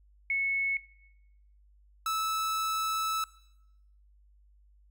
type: tone pair in turn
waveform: sine / 45% pulse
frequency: 2200 / 1308.1 Hz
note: C#7 / E6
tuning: -14 / -14 cents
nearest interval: major sixth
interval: 900 cents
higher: first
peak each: -26 / -28 dBFS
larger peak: first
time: 0.3-0.77 / 2.06-3.24 s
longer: second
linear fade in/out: 2 ms
effects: noise-tail reverb RT60 0.9 s tail -21 dB re dry + added 50 Hz sine -58 dBFS peak until 4.9 s